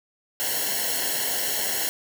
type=noise with comb filter; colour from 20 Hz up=white; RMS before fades=-26 dBFS; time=0.4-1.89 s; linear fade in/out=0 ms; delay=0.82 ms; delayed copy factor=-0.9; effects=none